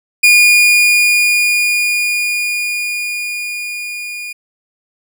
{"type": "tone with level ramp", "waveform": "40% pulse", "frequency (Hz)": 2435, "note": "D#7", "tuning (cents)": -38, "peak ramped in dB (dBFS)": [-4, -23], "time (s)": [0.23, 4.33], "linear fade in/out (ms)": 10, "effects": []}